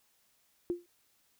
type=tone with exponential decay; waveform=sine; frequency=349.2 Hz; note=F4; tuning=in tune; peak=-26 dBFS; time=0.7-0.86 s; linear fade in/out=0 ms; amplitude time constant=34 ms; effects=white hiss -71 dBFS RMS until 1.39 s